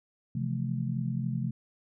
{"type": "chord", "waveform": "sine", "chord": "F major seventh", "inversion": "second", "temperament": "just", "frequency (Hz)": [130.96, 163.7, 174.61, 218.3], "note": ["C3", "E3", "F3", "A3"], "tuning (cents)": [2, -12, 0, -13], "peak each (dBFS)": [-31, -37, -36, -35], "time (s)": [0.35, 1.51], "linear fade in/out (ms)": 5, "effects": []}